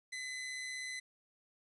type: tone with amplitude modulation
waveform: sawtooth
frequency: 2020 Hz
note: B6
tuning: 39 cents sharp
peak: -35 dBFS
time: 0.12-1 s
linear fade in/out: 10 ms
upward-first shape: sine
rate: 136 Hz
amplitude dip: 35%
effects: resampled to 24000 Hz + 12-bit